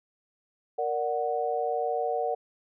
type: chord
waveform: sine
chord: Bb augmented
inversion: none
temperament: equal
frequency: 466.2 / 587.3 / 740 Hz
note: Bb4 / D5 / F#5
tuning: 0 / 0 / 0 cents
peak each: -30 / -32 / -29 dBFS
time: 0.78-2.35 s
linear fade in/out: 10 ms
effects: none